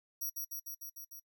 5% pulse tone with echo, 5750 Hz, F8, 50 cents sharp, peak -29 dBFS, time 0.21-0.3 s, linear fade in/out 10 ms, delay 150 ms, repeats 6, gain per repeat -2 dB, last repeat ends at 1.2 s, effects noise-tail reverb RT60 0.1 s tail -22 dB re dry

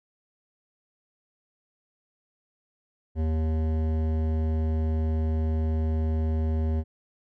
sine tone with hard clipping, 79.1 Hz, D#2, 29 cents sharp, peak -25 dBFS, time 3.15-6.84 s, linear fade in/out 50 ms, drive 14 dB, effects none

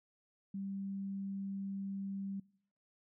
sine tone, 196 Hz, G3, in tune, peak -38 dBFS, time 0.54-2.4 s, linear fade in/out 5 ms, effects noise-tail reverb RT60 0.7 s tail -24 dB re dry

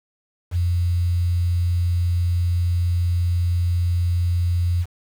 sine tone with quantisation, 87.4 Hz, F2, 2 cents sharp, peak -17 dBFS, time 0.51-4.86 s, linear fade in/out 50 ms, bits 7, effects none

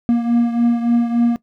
triangle beating tone pair, 235.5 / 239 Hz, A#3 / A#3, +18 / +43 cents, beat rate 3.5 Hz, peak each -12 / -18 dBFS, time 0.09-1.36 s, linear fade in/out 0 ms, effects noise-tail reverb RT60 0.1 s tail -19 dB re dry

